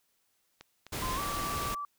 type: click train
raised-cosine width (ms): 0.2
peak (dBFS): -29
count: 4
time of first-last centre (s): 0.61-1.379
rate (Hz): 3.9
type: noise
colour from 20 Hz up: pink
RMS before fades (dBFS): -36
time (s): 0.92-1.75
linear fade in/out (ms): 10
type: tone with pitch glide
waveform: sine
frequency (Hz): 1033 to 1159.5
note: C6 to D6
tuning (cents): -22 to -22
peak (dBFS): -34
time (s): 1.02-1.85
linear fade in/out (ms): 2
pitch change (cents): +200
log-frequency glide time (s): 1.15-1.2
effects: white hiss -74 dBFS RMS until 1.98 s